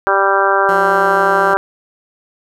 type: harmonic tone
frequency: 196 Hz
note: G3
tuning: in tune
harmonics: 2 / 3 / 4 / 5 / 6 / 7 / 8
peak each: -18 / -18 / -18 / -18 / -18 / -18 / -18 dBFS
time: 0.07-1.57 s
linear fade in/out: 0 ms
type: tone with pitch glide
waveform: 15% pulse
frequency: 180.6 to 179.15 Hz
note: F#3 to F3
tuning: -42 to +44 cents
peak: -18 dBFS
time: 0.69-1.54 s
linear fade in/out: 0 ms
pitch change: -14 cents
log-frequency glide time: 1.01-1.33 s
effects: none